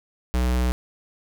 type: tone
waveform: square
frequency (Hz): 61.9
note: B1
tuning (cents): +5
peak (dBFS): -20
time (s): 0.34-0.72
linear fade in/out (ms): 0
effects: none